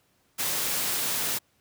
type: noise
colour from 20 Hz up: white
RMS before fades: -28 dBFS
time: 0.38-1.39 s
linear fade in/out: 20 ms
effects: pink hiss -67 dBFS RMS until 1.6 s + high-pass 80 Hz 12 dB/octave